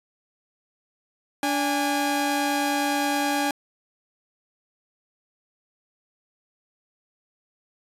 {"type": "tone pair together", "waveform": "sawtooth", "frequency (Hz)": [289.2, 818], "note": ["D4", "G#5"], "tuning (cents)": [-27, -26], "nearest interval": "octave + tritone", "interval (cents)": 1801, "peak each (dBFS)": -21, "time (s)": [1.43, 3.51], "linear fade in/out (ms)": 2, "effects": ["resampled to 32000 Hz"]}